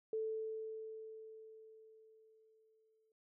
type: tone with exponential decay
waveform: sine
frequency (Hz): 440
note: A4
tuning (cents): 0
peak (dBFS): -35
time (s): 0.13-3.12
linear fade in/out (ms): 2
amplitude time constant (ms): 650
effects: none